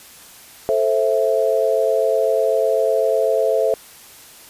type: chord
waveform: sine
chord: A minor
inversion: none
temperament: just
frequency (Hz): 440 / 528 / 660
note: A4 / C5 / E5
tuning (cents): 0 / +16 / +2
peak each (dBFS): -19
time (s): 0.69-3.74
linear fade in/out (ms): 0
effects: white hiss -43 dBFS RMS until 4.49 s + resampled to 32000 Hz